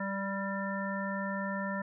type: harmonic tone with a mistuned harmonic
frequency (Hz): 196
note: G3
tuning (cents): 0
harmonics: 1 / 3 / 5 / 7 / 9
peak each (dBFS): -35 / -39 / -40 / -43 / -39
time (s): 0-1.82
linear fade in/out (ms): 5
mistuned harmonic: 9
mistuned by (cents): +22
effects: none